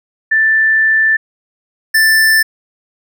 sine / square tone pair in turn, 1767 / 1767 Hz, A6 / A6, +7 / +7 cents, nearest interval unison, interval 0 cents, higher neither, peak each -8 dBFS, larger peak neither, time 0.31-1.17 / 1.94-2.43 s, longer first, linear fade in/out 10 ms, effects none

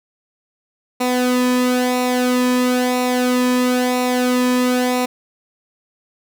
sawtooth tone with flanger, 250 Hz, B3, 21 cents sharp, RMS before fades -17 dBFS, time 1-5.06 s, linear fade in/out 10 ms, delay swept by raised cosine 0.62 to 1.43 ms, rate 1 Hz, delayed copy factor -0.65, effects none

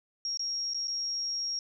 sine tone with dropouts, 5588 Hz, F8, in tune, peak -30 dBFS, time 0.25-1.59 s, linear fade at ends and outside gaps 1 ms, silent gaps 0.373-0.394 / 0.736-0.745 / 0.873-0.88 s, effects none

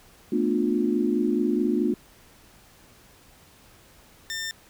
sine chord, B half-diminished seventh, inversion third, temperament just, 222.2 / 246.9 / 296.3 / 355.6 Hz, A3 / B3 / D4 / F4, +17 / 0 / +15 / +31 cents, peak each -26 / -27 / -26 / -26 dBFS, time 0.32-1.94 s, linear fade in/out 5 ms
15% pulse tone, 1800 Hz, A6, 39 cents sharp, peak -23 dBFS, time 4.3-4.51 s, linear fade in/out 0 ms
effects pink hiss -54 dBFS RMS until 4.69 s

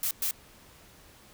blue noise bursts at uneven times, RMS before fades -29 dBFS, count 2, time 0.03-0.11 / 0.22-0.31 s, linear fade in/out 2 ms, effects pink hiss -55 dBFS RMS until 1.33 s

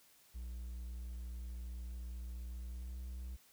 triangle tone with pitch glide, 60 to 62.33 Hz, B1 to B1, -49 to +17 cents, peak -40 dBFS, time 0.34-3.37 s, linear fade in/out 20 ms, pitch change +66 cents, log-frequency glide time 2.64-2.92 s, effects white hiss -66 dBFS RMS until 3.52 s

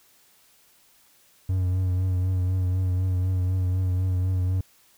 triangle tone with vibrato, 92 Hz, F#2, 9 cents flat, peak -19 dBFS, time 1.49-4.61 s, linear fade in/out 5 ms, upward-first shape triangle, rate 4 Hz, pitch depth 37 cents each way, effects white hiss -59 dBFS RMS until 4.97 s

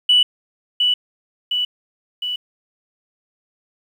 sine tone with echo, 2960 Hz, F#7, in tune, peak -9 dBFS, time 0.09-0.23 s, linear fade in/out 5 ms, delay 710 ms, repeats 3, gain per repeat -4 dB, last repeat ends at 2.36 s, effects tanh soft clip ceiling -5 dBFS + 8-bit

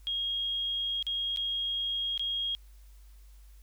sine tone with dropouts, 3266 Hz, G#7, 30 cents flat, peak -29 dBFS, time 0.07-2.55 s, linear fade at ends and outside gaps 0 ms, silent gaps 1.026-1.067 / 1.362-1.372 / 2.177-2.195 s, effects added 50 Hz sine -50 dBFS peak until 3.62 s + white hiss -66 dBFS RMS until 3.62 s

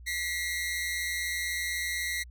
sawtooth tone pair together, 1940 / 2112 Hz, B6 / C7, -31 / +16 cents, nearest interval minor second, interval 147 cents, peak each -29 / -30 dBFS, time 0.06-2.24 s, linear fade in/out 20 ms, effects added 60 Hz sine -45 dBFS peak until 2.3 s

